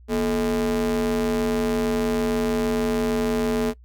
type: ring-modulated tone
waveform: square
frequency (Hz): 97.6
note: G2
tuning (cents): -7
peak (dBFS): -18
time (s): 0.08-3.74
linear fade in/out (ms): 50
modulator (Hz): 336
effects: noise-tail reverb RT60 0.1 s tail -22 dB re dry + added 60 Hz sine -45 dBFS peak until 3.84 s